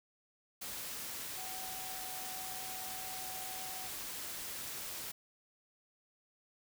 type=tone in noise; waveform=sine; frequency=752 Hz; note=F#5; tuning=28 cents sharp; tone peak=-48 dBFS; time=1.37-3.88 s; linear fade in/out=10 ms; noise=white; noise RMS=-43 dBFS; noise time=0.61-5.12 s; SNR=-8 dB; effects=none